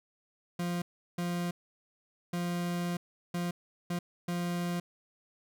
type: tone bursts at uneven times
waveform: 40% pulse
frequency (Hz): 174.61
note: F3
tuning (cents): 0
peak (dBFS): -30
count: 6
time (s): 0.59-0.82 / 1.18-1.51 / 2.33-2.97 / 3.34-3.51 / 3.9-3.99 / 4.28-4.8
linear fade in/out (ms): 5
effects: none